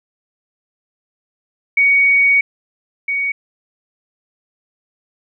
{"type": "tone pair in turn", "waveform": "sine", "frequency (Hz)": [2241, 2241], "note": ["C#7", "C#7"], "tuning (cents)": [18, 18], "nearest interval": "unison", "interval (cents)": 0, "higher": "neither", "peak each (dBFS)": [-9, -16], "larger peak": "first", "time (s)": [[1.77, 2.41], [3.08, 3.32]], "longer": "first", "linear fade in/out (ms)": 5, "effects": []}